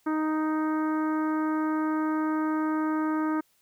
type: harmonic tone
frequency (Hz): 311.1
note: D#4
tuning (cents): 0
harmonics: 1 / 2 / 3 / 4 / 5 / 6 / 7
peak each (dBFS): -25 / -39 / -35 / -35 / -40 / -48 / -52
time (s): 0.06-3.41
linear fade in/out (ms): 10
effects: white hiss -67 dBFS RMS until 3.61 s